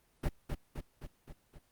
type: noise with echo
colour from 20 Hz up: brown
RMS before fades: -30 dBFS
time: 0.23-0.29 s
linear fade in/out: 10 ms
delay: 260 ms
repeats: 5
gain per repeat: -4 dB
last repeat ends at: 1.59 s
effects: pink hiss -71 dBFS RMS until 1.71 s + Opus 24 kbps